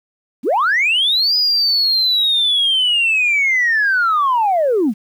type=linear two-way sweep; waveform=sine; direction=up then down; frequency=186.3 to 4978 to 186.3 Hz; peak=-11 dBFS; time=0.43-4.94 s; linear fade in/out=50 ms; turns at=1.36 s; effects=tanh soft clip ceiling -9 dBFS + 8-bit